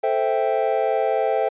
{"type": "chord", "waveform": "triangle", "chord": "A minor seventh", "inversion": "none", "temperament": "equal", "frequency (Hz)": [440, 523.3, 659.3, 784], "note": ["A4", "C5", "E5", "G5"], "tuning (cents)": [0, 0, 0, 0], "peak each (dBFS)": -22, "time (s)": [0.03, 1.49], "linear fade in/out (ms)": 10, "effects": ["resampled to 8000 Hz"]}